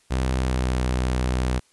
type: tone with pitch glide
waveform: sawtooth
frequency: 64.3 to 62.87 Hz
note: C2 to B1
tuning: -30 to +32 cents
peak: -17 dBFS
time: 0.1-1.6 s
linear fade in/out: 20 ms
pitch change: -38 cents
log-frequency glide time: 0.35-0.72 s
effects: white hiss -61 dBFS RMS until 1.72 s + resampled to 24000 Hz